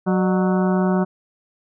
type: harmonic tone with a mistuned harmonic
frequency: 185 Hz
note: F#3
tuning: in tune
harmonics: 1 / 2 / 3 / 4 / 5 / 6 / 7 / 8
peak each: -17 / -23 / -27 / -29 / -31 / -33 / -34 / -35 dBFS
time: 0.06-1.05 s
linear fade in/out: 20 ms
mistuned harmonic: 3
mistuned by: +140 cents
effects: none